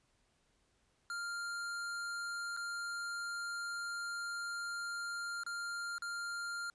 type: tone with dropouts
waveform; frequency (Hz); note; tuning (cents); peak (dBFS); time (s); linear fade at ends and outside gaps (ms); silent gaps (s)
square; 1396.9; F6; 0; -39; 1.1-6.7; 1; 2.566-2.572 / 5.435-5.464 / 5.982-6.021
effects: pink hiss -75 dBFS RMS until 6.74 s + resampled to 22050 Hz